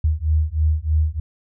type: beating tone pair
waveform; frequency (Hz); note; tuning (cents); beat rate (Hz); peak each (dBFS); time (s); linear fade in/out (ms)
sine; 76.2 / 79.4; D#2 / D#2; -36 / +36; 3.2; -19; 0.04-1.2; 5
effects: none